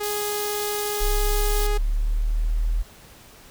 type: tone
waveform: sawtooth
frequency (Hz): 415.1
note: G#4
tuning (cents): -1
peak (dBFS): -22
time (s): 0-1.78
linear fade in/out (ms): 10
type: high-pass noise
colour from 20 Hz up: white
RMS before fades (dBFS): -31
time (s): 0.03-1.67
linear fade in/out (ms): 5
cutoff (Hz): 3000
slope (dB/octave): 96
type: linear sweep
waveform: sine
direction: up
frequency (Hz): 32.95 to 40.72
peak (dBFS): -19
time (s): 1-2.83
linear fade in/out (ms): 20
effects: pink hiss -48 dBFS RMS until 3.5 s